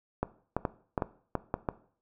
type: clicks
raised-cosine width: 1 ms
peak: -14 dBFS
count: 8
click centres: 0.23 / 0.566 / 0.652 / 0.978 / 1.022 / 1.353 / 1.541 / 1.688 s
effects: noise-tail reverb RT60 0.5 s tail -17 dB re dry